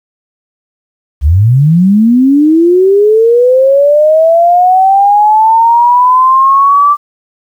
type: linear sweep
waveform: sine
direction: up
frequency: 64 to 1174.7 Hz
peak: -3 dBFS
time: 1.21-6.97 s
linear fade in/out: 50 ms
effects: 7-bit

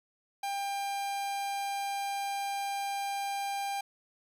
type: tone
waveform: 45% pulse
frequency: 797 Hz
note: G5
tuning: 28 cents sharp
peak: -32 dBFS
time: 0.43-3.81 s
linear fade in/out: 5 ms
effects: resampled to 32000 Hz

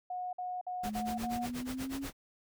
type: tone bursts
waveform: sine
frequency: 727 Hz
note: F#5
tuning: 31 cents flat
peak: -35 dBFS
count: 5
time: 0.1-1.462 s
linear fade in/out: 5 ms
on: 230 ms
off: 53 ms
type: exponential sweep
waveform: sine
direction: up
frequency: 207.7 to 280 Hz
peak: -36 dBFS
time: 0.83-2.09 s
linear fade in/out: 50 ms
type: noise with tremolo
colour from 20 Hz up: pink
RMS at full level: -41 dBFS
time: 0.83-2.13 s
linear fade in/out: 10 ms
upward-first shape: sine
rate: 8.3 Hz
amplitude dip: 95%
effects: none

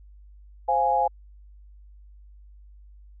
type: chord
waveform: sine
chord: F minor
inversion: second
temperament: equal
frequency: 523.3 / 698.5 / 830.6 Hz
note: C5 / F5 / Ab5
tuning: 0 / 0 / 0 cents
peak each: -27 / -25 / -21 dBFS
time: 0.68-1.08 s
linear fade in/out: 10 ms
effects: added 50 Hz sine -46 dBFS peak until 3.2 s

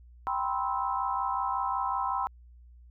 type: chord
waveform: sine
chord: C major seventh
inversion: second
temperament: just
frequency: 784.9 / 981.1 / 1046.5 / 1308.1 Hz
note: G5 / B5 / C6 / E6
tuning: +2 / -12 / 0 / -14 cents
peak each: -33 / -32 / -32 / -35 dBFS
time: 0.27-2.27 s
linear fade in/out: 0 ms
effects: added 60 Hz sine -50 dBFS peak until 2.9 s

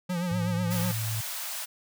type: tone with vibrato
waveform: square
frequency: 175.6 Hz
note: F3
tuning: 10 cents sharp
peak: -28 dBFS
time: 0.09-0.92 s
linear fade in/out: 10 ms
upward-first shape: triangle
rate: 8.1 Hz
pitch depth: 84 cents each way
type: tone with pitch glide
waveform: sine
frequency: 109.7 to 110.4 Hz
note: A2 to A2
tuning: -5 to +6 cents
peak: -29 dBFS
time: 0.31-1.21 s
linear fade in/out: 5 ms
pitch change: +11 cents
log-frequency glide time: 0.43-1.04 s
type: high-pass noise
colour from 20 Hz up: white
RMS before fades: -35 dBFS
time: 0.7-1.66 s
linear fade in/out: 20 ms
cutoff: 570 Hz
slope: 96 dB/octave
effects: none

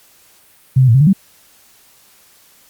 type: tone with pitch steps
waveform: sine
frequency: 130.7 / 129.5 / 113.1 / 134.3 / 149.8 / 193.2 Hz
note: C3 / C3 / A2 / C3 / D3 / G3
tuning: -1 / -17 / +48 / +46 / +35 / -25 cents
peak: -6 dBFS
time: 0.76-1.132 s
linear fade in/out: 10 ms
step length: 62 ms
effects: white hiss -49 dBFS RMS until 2.69 s + Opus 48 kbps

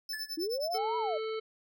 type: tone with tremolo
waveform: 45% pulse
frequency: 5274 Hz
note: E8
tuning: in tune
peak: -34 dBFS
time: 0.09-0.78 s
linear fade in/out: 2 ms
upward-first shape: sine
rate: 9.5 Hz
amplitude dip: 100%
type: tone with exponential decay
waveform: square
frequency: 1732 Hz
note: A6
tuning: 28 cents flat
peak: -35 dBFS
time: 0.13-0.47 s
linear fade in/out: 5 ms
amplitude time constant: 72 ms
type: linear two-way sweep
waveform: sine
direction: up then down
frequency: 305.1 to 987.8 to 574 Hz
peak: -31 dBFS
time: 0.37-1.18 s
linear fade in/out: 10 ms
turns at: 0.97 s
type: harmonic tone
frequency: 440 Hz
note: A4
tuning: in tune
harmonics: 1 / 3 / 5 / 7 / 9 / 10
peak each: -33 / -43 / -47 / -50 / -52 / -53 dBFS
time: 0.74-1.4 s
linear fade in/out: 10 ms
effects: none

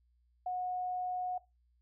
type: tone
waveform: sine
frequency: 729 Hz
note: F#5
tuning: 26 cents flat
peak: -33 dBFS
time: 0.46-1.38 s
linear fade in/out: 5 ms
effects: noise-tail reverb RT60 0.2 s tail -17 dB re dry + added 60 Hz sine -68 dBFS peak until 1.81 s

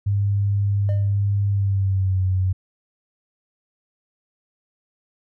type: tone with pitch glide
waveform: sine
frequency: 100.7 to 93.42 Hz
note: G2 to F#2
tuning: +47 to +17 cents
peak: -17 dBFS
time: 0.06-2.53 s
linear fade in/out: 10 ms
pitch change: -130 cents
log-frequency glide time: 1.47-2.22 s
type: tone with exponential decay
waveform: triangle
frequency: 604 Hz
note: D5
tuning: 48 cents sharp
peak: -27 dBFS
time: 0.89-1.2 s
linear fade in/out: 0 ms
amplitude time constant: 67 ms
effects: none

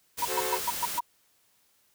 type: noise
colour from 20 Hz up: white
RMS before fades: -34 dBFS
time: 0.17-1 s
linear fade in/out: 20 ms
type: tone bursts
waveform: sine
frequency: 960 Hz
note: B5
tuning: 49 cents flat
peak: -24 dBFS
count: 6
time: 0.22-1.006 s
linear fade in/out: 5 ms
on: 31 ms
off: 120 ms
type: chord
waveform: sawtooth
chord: F# diminished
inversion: none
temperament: equal with one note detuned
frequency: 370 / 437 / 523.3 Hz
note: F#4 / A4 / C5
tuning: 0 / -12 / 0 cents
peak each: -31 dBFS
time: 0.27-0.61 s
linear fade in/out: 50 ms
effects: white hiss -67 dBFS RMS until 1.94 s

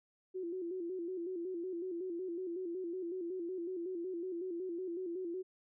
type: tone with vibrato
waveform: sine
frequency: 355.7 Hz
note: F4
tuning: 32 cents sharp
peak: -37 dBFS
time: 0.34-5.43 s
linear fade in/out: 20 ms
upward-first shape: square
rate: 5.4 Hz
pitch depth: 80 cents each way
effects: none

